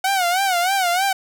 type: tone with vibrato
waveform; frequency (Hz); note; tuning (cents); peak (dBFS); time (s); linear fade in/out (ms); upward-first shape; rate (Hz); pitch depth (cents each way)
sawtooth; 740; F#5; 0; -13; 0.04-1.13; 5; sine; 3.2; 120
effects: none